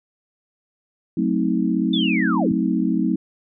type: chord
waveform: sine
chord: F# diminished seventh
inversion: none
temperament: equal with one note detuned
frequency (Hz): 185 / 220 / 261.6 / 318.6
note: F#3 / A3 / C4 / Eb4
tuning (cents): 0 / 0 / 0 / +41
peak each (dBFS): -23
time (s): 1.17-3.16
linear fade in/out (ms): 5
type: linear sweep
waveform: sine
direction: down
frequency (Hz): 3600 to 87.7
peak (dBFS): -22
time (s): 1.93-2.52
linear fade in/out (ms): 5
effects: none